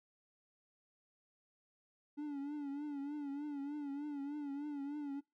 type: tone with vibrato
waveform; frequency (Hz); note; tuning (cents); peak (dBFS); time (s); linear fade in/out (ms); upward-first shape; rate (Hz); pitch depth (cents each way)
triangle; 287.5; D4; -37; -37; 2.17-5.21; 20; triangle; 3.3; 82
effects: noise-tail reverb RT60 0.2 s tail -22 dB re dry